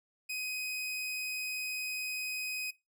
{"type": "tone", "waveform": "sawtooth", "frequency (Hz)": 2511, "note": "D#7", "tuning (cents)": 15, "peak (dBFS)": -32, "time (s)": [0.29, 2.71], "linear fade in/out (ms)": 10, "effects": ["noise-tail reverb RT60 0.2 s tail -18 dB re dry"]}